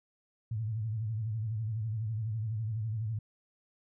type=tone with vibrato; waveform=sine; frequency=110 Hz; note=A2; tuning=in tune; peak=-31 dBFS; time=0.51-3.19 s; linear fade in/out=5 ms; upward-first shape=sine; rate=12 Hz; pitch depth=100 cents each way; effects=none